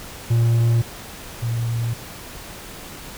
triangle / sine tone pair in turn, 116.54 / 116.54 Hz, A#2 / A#2, 0 / 0 cents, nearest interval unison, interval 0 cents, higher neither, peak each -12 / -20 dBFS, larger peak first, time 0.3-0.82 / 1.42-1.94 s, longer neither, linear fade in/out 10 ms, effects pink hiss -37 dBFS RMS until 3.17 s

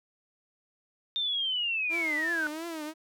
sine linear sweep, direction down, 3642 to 1471 Hz, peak -27 dBFS, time 1.16-2.47 s, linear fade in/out 0 ms
sawtooth tone with vibrato, 320 Hz, D#4, 49 cents sharp, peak -31 dBFS, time 1.89-2.94 s, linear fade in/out 50 ms, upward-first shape triangle, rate 2.9 Hz, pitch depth 130 cents each way
effects none

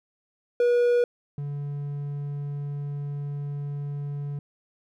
triangle tone pair in turn, 483.1 / 143.63 Hz, B4 / D3, -38 / -38 cents, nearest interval octave + major sixth, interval 2100 cents, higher first, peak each -16 / -27 dBFS, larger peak first, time 0.6-1.04 / 1.38-4.39 s, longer second, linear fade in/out 2 ms, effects none

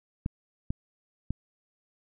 clicks, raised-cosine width 5 ms, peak -17 dBFS, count 3, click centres 0.261 / 0.705 / 1.306 s, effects none

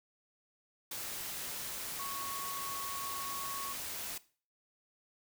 sine tone in noise, 1108.7 Hz, C#6, in tune, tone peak -40 dBFS, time 1.99-3.73 s, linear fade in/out 5 ms, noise white, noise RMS -41 dBFS, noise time 0.91-4.18 s, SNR -2 dB, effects noise-tail reverb RT60 0.4 s tail -18 dB re dry

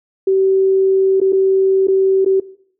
sine tone with dropouts, 383.9 Hz, G4, 36 cents flat, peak -10 dBFS, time 0.27-2.4 s, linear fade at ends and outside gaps 5 ms, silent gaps 1.202-1.214 / 1.324-1.329 / 1.872-1.882 / 2.248-2.26 s, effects noise-tail reverb RT60 0.6 s tail -18 dB re dry

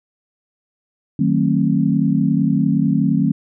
sine chord, D# diminished seventh, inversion none, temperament just, 155.56 / 186.68 / 224 / 268.8 Hz, D#3 / F#3 / A3 / C4, 0 / +16 / +31 / +47 cents, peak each -19 dBFS, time 1.19-3.32 s, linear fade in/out 5 ms, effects none

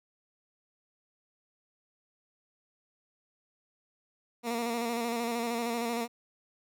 15% pulse tone with vibrato, 234.4 Hz, A#3, 10 cents sharp, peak -24 dBFS, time 4.43-6.08 s, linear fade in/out 50 ms, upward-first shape square, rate 13 Hz, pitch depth 33 cents each way, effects none

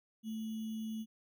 sine tone with sample-and-hold, 220 Hz, A3, in tune, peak -37 dBFS, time 0.23-1.06 s, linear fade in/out 50 ms, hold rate 3150 Hz, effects none

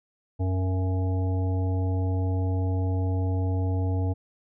harmonic tone with a mistuned harmonic, 92.5 Hz, F#2, in tune, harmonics 1 / 3 / 5 / 7 / 9, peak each -23 / -33 / -37 / -40 / -42 dBFS, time 0.39-4.14 s, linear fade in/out 20 ms, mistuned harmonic 7, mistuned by +49 cents, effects none

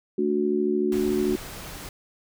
sine chord, D major, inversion second, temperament just, 220.2 / 293.7 / 367.1 Hz, A3 / D4 / F#4, +2 / 0 / -14 cents, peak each -27 / -27 / -23 dBFS, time 0.18-1.36 s, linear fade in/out 5 ms
pink noise, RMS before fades -38 dBFS, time 0.92-1.89 s, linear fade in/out 2 ms
effects none

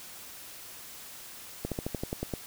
slowing click train, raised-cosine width 2 ms, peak -18 dBFS, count 9, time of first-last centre 1.65-2.337 s, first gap 67 ms, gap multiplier 1.07, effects white hiss -46 dBFS RMS until 2.46 s

